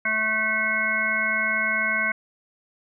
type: harmonic tone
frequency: 217.8 Hz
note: A3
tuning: 17 cents flat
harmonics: 1 / 3 / 5 / 7 / 9 / 10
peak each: -36 / -34 / -32 / -25 / -31 / -24 dBFS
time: 0.05-2.12 s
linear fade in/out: 5 ms
effects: none